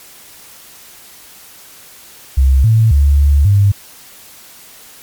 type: tone with pitch steps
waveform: sine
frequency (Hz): 66.6 / 111.7 / 71 / 71.4 / 100.2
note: C2 / A2 / C#2 / D2 / G2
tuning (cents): +31 / +27 / +42 / -48 / +38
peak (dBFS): -6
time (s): 2.37-3.72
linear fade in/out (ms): 10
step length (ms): 270
effects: white hiss -39 dBFS RMS until 5.02 s + MP3 96 kbps